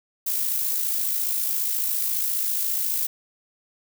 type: noise with amplitude modulation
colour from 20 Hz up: violet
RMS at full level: -23 dBFS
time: 0.26-3.07 s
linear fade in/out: 10 ms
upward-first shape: sine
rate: 54.6 Hz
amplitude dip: 40%
effects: none